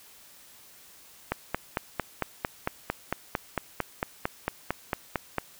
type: click train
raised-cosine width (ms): 0.5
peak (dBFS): -11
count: 19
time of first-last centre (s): 1.32-5.383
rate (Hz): 4.43
effects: white hiss -53 dBFS RMS until 5.59 s